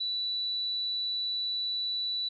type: tone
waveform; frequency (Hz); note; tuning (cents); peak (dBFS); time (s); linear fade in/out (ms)
sine; 3955; B7; +2; -29; 0-2.29; 10
effects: none